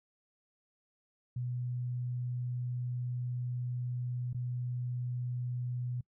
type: tone with dropouts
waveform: sine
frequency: 123.47 Hz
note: B2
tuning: in tune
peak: -33 dBFS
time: 1.36-6.01 s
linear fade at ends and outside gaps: 5 ms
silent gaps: 4.331-4.345 s
effects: noise-tail reverb RT60 0.1 s tail -25 dB re dry